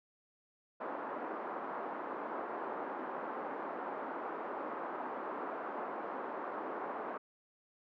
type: band-pass noise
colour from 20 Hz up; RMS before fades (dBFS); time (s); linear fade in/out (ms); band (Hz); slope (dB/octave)
white; -41; 0.8-7.18; 10; 260 to 1200; 24
effects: none